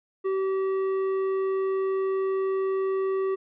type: tone with tanh clipping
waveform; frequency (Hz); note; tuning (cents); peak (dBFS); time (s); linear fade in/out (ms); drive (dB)
triangle; 383.9; G4; -36; -25; 0.24-3.36; 20; 13
effects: none